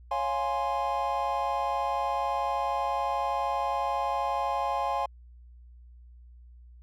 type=chord; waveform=triangle; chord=Db major seventh; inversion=none; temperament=equal; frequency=554.4 / 698.5 / 830.6 / 1046.5 Hz; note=Db5 / F5 / Ab5 / C6; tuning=0 / 0 / 0 / 0 cents; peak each=-33 / -31 / -28 / -30 dBFS; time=0.11-5.06 s; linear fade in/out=5 ms; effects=added 60 Hz sine -48 dBFS peak until 6.82 s